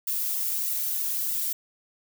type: noise with flanger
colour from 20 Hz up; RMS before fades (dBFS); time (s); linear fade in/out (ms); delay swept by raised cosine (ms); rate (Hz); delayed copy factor
violet; -28; 0.07-1.53; 5; 1.2 to 2.8; 3.2; -0.65
effects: none